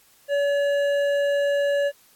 triangle tone with hard clipping, 569 Hz, C#5, 45 cents sharp, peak -21 dBFS, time 0.28-1.92 s, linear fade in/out 50 ms, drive 13 dB, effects white hiss -57 dBFS RMS until 2.15 s + AAC 64 kbps

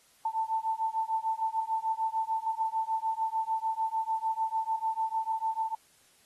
sine beating tone pair, 886 / 892.7 Hz, A5 / A5, +12 / +25 cents, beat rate 6.7 Hz, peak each -31 dBFS, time 0.25-5.75 s, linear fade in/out 5 ms, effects white hiss -63 dBFS RMS until 6.25 s + AAC 32 kbps

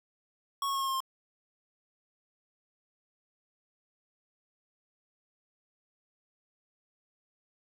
square tone with pitch steps, 1107 / 1097.5 / 1088 / 1078.6 / 1069.3 / 1060.1 Hz, C#6 / C#6 / C#6 / C#6 / C6 / C6, -3 / -18 / -33 / -48 / +37 / +22 cents, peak -30 dBFS, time 0.62-1.004 s, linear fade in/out 2 ms, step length 64 ms, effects 12-bit

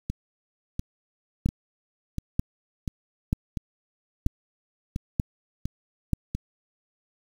two click trains, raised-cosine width 5 ms, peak -16 / -10 dBFS, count 10 / 6, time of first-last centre 0.1-6.35 / 1.46-6.133 s, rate 1.44 / 1.07 Hz, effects 7-bit

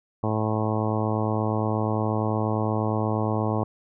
harmonic tone, 108.5 Hz, A2, 24 cents flat, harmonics 1 / 2 / 3 / 4 / 5 / 6 / 7 / 8 / 9 / 10, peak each -26 / -29 / -31 / -32 / -33 / -34 / -34 / -35 / -36 / -36 dBFS, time 0.23-3.64 s, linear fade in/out 5 ms, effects none

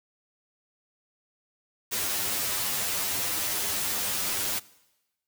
white noise with comb filter, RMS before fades -29 dBFS, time 1.91-4.6 s, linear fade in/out 20 ms, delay 10 ms, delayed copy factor +0.95, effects noise-tail reverb RT60 1.0 s tail -21 dB re dry

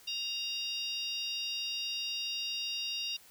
harmonic tone with a mistuned harmonic, 932.3 Hz, A#5, in tune, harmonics 3 / 4 / 5 / 6, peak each -37 / -39 / -41 / -43 dBFS, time 0.07-3.17 s, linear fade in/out 10 ms, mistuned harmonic 5, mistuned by +41 cents, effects white hiss -58 dBFS RMS until 3.3 s

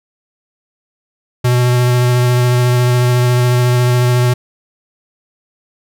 square tone with vibrato, 123.47 Hz, B2, in tune, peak -10 dBFS, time 1.44-4.34 s, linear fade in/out 10 ms, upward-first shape sine, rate 14 Hz, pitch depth 12 cents each way, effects none

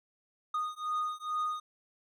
triangle beating tone pair, 1234 / 1236.3 Hz, D#6 / D#6, -15 / -11 cents, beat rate 2.3 Hz, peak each -33 / -33 dBFS, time 0.54-1.6 s, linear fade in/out 5 ms, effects none

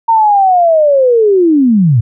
sine linear sweep, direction down, 923 to 103.8 Hz, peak -5 dBFS, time 0.08-2.01 s, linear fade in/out 10 ms, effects none

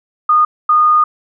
sine tone pair in turn, 1227 / 1227 Hz, D#6 / D#6, -25 / -25 cents, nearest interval unison, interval 0 cents, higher neither, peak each -7 dBFS, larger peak neither, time 0.29-0.45 / 0.69-1.04 s, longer second, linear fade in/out 5 ms, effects none

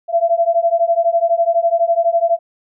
sine beating tone pair, 669 / 681 Hz, E5 / F5, +25 / -44 cents, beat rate 12 Hz, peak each -15 dBFS, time 0.08-2.39 s, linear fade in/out 50 ms, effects none

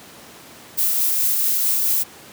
violet noise with tremolo, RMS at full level -18 dBFS, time 0.77-2.04 s, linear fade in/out 20 ms, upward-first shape triangle, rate 4.6 Hz, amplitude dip 25%, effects pink hiss -42 dBFS RMS until 2.32 s + high-pass 150 Hz 12 dB/octave

